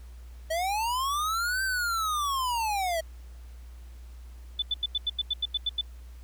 square linear two-way sweep, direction up then down, 627 to 1568 to 634 Hz, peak -27 dBFS, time 0.5-3.01 s, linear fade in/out 10 ms, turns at 1.63 s
sine tone bursts, 3500 Hz, A7, 10 cents flat, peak -24 dBFS, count 11, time 4.59-5.812 s, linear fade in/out 5 ms, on 32 ms, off 87 ms
effects added 60 Hz sine -42 dBFS peak until 6.23 s + pink hiss -60 dBFS RMS until 6.23 s

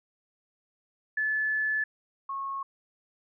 sine tone pair in turn, 1731 / 1093.3 Hz, A6 / C#6, -29 / -24 cents, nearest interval minor sixth, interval 795 cents, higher first, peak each -25 / -31 dBFS, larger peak first, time 1.17-1.84 / 2.29-2.63 s, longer first, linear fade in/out 5 ms, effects none

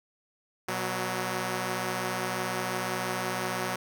5% pulse tone pair together, 121.88 / 185.7 Hz, B2 / F#3, -22 / +7 cents, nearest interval perfect fifth, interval 729 cents, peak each -22 / -20 dBFS, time 0.68-3.76 s, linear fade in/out 5 ms, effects none

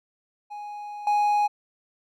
triangle tone with level steps, 830 Hz, G#5, 1 cent flat, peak -32 / -17 dBFS, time 0.5-1.48 s, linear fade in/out 20 ms, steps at 1.07 s, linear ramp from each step 2 ms, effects none

